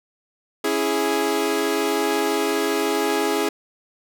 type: chord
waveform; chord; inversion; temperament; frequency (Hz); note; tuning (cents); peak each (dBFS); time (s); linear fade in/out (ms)
sawtooth; C# minor; none; equal; 277.2 / 329.6 / 415.3; C#4 / E4 / G#4; 0 / 0 / 0; -23 / -21 / -18; 0.64-3.49; 5
effects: none